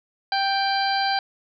harmonic tone with a mistuned harmonic, 785 Hz, G5, 2 cents sharp, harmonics 1 / 2 / 3 / 4 / 5 / 6, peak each -22 / -27 / -34 / -34 / -31 / -29 dBFS, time 0.32-1.19 s, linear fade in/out 2 ms, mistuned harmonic 5, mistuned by +56 cents, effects none

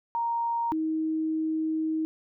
sine tone pair in turn, 932.3 / 316.4 Hz, A#5 / D#4, 0 / +29 cents, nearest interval octave + perfect fifth, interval 1871 cents, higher first, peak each -25 dBFS, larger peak neither, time 0.15-0.72 / 0.72-2.05 s, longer second, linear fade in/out 0 ms, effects none

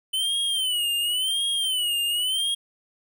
square tone with vibrato, 3029 Hz, F#7, 40 cents sharp, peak -23 dBFS, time 0.13-2.55 s, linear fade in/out 10 ms, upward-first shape sine, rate 0.93 Hz, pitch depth 130 cents each way, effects 10-bit

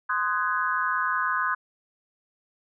sine chord, Ab dominant seventh, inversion first, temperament just, 1038.3 / 1245.9 / 1495.1 / 1661.2 Hz, C6 / Eb6 / Gb6 / Ab6, -14 / +2 / +18 / 0 cents, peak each -28 / -28 / -28 / -31 dBFS, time 0.09-1.55 s, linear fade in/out 10 ms, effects none

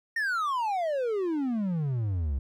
triangle exponential sweep, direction down, 1864.7 to 64.1 Hz, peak -24 dBFS, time 0.16-2.39 s, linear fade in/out 5 ms, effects none

